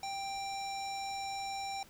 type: tone with low-pass filter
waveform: square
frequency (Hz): 787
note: G5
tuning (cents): +7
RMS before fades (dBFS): -39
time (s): 0.03-1.83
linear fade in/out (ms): 2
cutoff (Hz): 6300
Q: 2.7
effects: pink hiss -59 dBFS RMS until 1.89 s